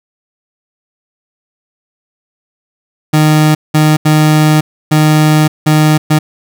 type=tone bursts at uneven times; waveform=30% pulse; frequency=153.7 Hz; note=D#3; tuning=21 cents flat; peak=-3 dBFS; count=6; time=3.13-3.55 / 3.74-3.97 / 4.05-4.61 / 4.91-5.48 / 5.66-5.98 / 6.1-6.19 s; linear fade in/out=10 ms; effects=none